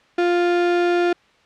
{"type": "tone", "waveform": "35% pulse", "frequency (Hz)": 350, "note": "F4", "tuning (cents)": 4, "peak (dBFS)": -14, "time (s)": [0.18, 1.13], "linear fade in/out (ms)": 5, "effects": ["white hiss -55 dBFS RMS until 1.45 s", "low-pass 3000 Hz 12 dB/octave"]}